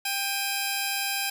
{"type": "tone pair together", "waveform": "10% pulse", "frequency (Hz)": [793, 2527], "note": ["G5", "D#7"], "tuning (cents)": [20, 26], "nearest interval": "octave + minor sixth", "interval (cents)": 2006, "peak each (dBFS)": [-21, -21], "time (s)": [0.05, 1.3], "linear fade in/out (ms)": 5, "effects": []}